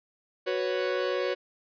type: chord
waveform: 45% pulse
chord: F# suspended fourth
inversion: none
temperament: equal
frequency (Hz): 370 / 493.9 / 554.4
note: F#4 / B4 / C#5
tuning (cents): 0 / 0 / 0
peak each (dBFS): -31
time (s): 0.46-1.35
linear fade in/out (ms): 20
effects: resampled to 11025 Hz